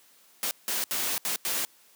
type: noise bursts at uneven times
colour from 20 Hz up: white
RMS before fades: -29 dBFS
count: 5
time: 0.43-0.51 / 0.68-0.84 / 0.91-1.18 / 1.25-1.36 / 1.45-1.65 s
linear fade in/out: 0 ms
effects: white hiss -59 dBFS RMS until 1.95 s + high-pass 200 Hz 12 dB/octave